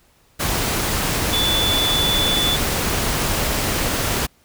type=tone in noise; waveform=sine; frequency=3471 Hz; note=A7; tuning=24 cents flat; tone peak=-18 dBFS; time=1.32-2.57 s; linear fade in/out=20 ms; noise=pink; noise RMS=-21 dBFS; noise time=0.39-4.27 s; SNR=0 dB; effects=pink hiss -57 dBFS RMS until 4.44 s